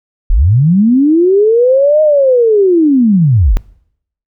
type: linear two-way sweep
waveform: sine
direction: up then down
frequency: 30.93 to 624 to 30.93 Hz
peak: -5 dBFS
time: 0.3-3.57 s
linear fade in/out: 0 ms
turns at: 2.02 s
effects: noise-tail reverb RT60 0.7 s tail -23 dB re dry